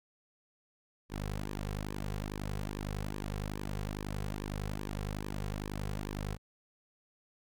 sawtooth tone with flanger, 50.9 Hz, G#1, 34 cents flat, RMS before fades -38 dBFS, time 1.09-6.38 s, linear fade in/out 50 ms, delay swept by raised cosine 1.4 to 3.4 ms, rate 2.4 Hz, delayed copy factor -0.8, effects none

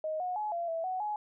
sine tone with pitch steps, 625 / 727 / 847 / 685 / 658 / 744 / 841 Hz, D#5 / F#5 / G#5 / F5 / E5 / F#5 / G#5, +8 / -31 / +34 / -34 / -3 / +9 / +22 cents, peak -31 dBFS, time 0.04-1.16 s, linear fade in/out 2 ms, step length 160 ms, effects none

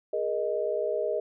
sine chord, Ab suspended second, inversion none, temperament equal with one note detuned, 415.3 / 474.3 / 622.3 Hz, Ab4 / Bb4 / Eb5, 0 / +30 / 0 cents, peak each -31 / -31 / -29 dBFS, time 0.13-1.2 s, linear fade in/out 5 ms, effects none

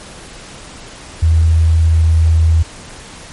sine tone, 81.1 Hz, E2, 28 cents flat, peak -7 dBFS, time 1.22-2.63 s, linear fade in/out 10 ms, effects pink hiss -34 dBFS RMS until 3.32 s + MP3 48 kbps

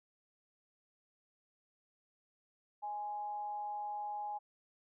sine tone with amplitude modulation, 830.6 Hz, G#5, in tune, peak -36 dBFS, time 2.82-4.39 s, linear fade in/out 20 ms, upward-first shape sine, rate 206 Hz, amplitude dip 35%, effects none

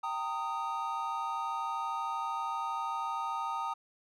triangle chord, Eb major, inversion first, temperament equal with one note detuned, 784 / 916.8 / 1244.5 Hz, G5 / Bb5 / Eb6, 0 / -29 / 0 cents, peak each -38 / -34 / -34 dBFS, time 0.03-3.74 s, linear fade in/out 10 ms, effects none

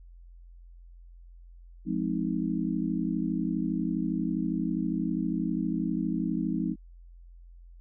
sine chord, F minor seventh, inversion none, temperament just, 174.61 / 209.5 / 261.9 / 314.3 Hz, F3 / Ab3 / C4 / Eb4, 0 / +15 / +2 / +18 cents, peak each -32 dBFS, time 1.85-6.76 s, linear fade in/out 50 ms, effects added 43 Hz sine -47 dBFS peak until 7.8 s

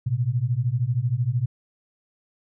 sine beating tone pair, 115 / 128 Hz, A#2 / C3, -23 / -38 cents, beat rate 13 Hz, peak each -24 / -23 dBFS, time 0.06-1.46 s, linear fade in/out 10 ms, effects none

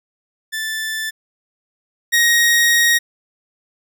sawtooth tone pair in turn, 1760 / 1879.1 Hz, A6 / A#6, 0 / +13 cents, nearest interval minor second, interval 113 cents, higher second, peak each -18 / -8 dBFS, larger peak second, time 0.52-1.11 / 2.12-2.99 s, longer second, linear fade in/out 20 ms, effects none

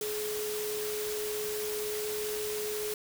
sine tone in noise, 423.6 Hz, G#4, 34 cents sharp, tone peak -33 dBFS, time 0.01-2.94 s, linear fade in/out 2 ms, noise white, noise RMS -38 dBFS, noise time 0.01-2.94 s, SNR +2 dB, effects none

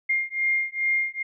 sine beating tone pair, 2118 / 2120.4 Hz, C7 / C7, +21 / +23 cents, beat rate 2.4 Hz, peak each -25 dBFS, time 0.09-1.23 s, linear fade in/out 10 ms, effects none

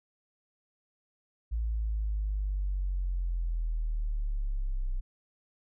sine linear sweep, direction down, 56.4 to 30.87 Hz, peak -27 dBFS, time 1.51-5.01 s, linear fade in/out 20 ms, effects tanh soft clip ceiling -23 dBFS

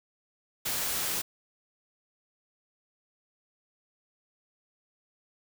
white noise, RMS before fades -31 dBFS, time 0.65-1.22 s, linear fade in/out 10 ms, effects none

